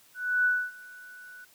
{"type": "tone with ADSR envelope", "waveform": "sine", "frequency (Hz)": 1484, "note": "F#6", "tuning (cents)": 5, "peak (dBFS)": -20, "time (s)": [0.14, 1.45], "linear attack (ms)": 310, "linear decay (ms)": 260, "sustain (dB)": -24, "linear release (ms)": 11, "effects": ["white hiss -59 dBFS RMS until 1.54 s", "high-pass 80 Hz 12 dB/octave"]}